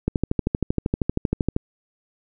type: click train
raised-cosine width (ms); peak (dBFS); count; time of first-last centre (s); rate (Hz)
3; -7; 20; 0.08-1.564; 12.8
effects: none